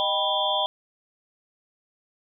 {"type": "tone cluster", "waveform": "sine", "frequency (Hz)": [618, 784, 984, 3202, 3460], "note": ["D#5", "G5", "B5", "G7", "A7"], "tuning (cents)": [-12, 0, -7, 36, -30], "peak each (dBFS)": -28, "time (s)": [0, 0.66], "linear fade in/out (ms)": 0, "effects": []}